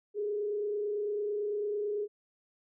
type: tone with frequency modulation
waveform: sine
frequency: 415.3 Hz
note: G#4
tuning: in tune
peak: -30 dBFS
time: 0.14-2.08 s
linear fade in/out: 50 ms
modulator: 29 Hz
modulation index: 0.44
effects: none